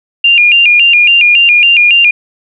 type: tone with vibrato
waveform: sine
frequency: 2600 Hz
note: E7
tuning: 24 cents flat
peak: -3 dBFS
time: 0.24-2.11 s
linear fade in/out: 5 ms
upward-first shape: square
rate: 3.6 Hz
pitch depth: 120 cents each way
effects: none